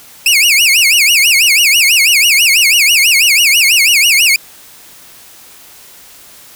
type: tone with vibrato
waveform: sawtooth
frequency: 2500 Hz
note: D#7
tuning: 8 cents sharp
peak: -3 dBFS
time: 0.26-4.36 s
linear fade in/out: 2 ms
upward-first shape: sine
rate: 6.1 Hz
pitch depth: 270 cents each way
effects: white hiss -38 dBFS RMS until 6.55 s